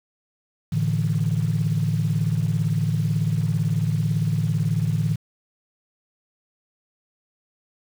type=chord; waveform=sine; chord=A suspended fourth; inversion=none; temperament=equal; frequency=110 / 146.83 / 164.81 Hz; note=A2 / D3 / E3; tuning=0 / 0 / 0 cents; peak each=-23 dBFS; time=0.72-5.16 s; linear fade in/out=10 ms; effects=tanh soft clip ceiling -12 dBFS + 7-bit